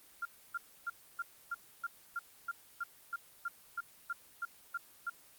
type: tone bursts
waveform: sine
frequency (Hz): 1392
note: F6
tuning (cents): -6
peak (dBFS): -34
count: 16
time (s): 0.22-5.098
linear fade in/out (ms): 5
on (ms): 33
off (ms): 290
effects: white hiss -60 dBFS RMS until 5.38 s + Opus 24 kbps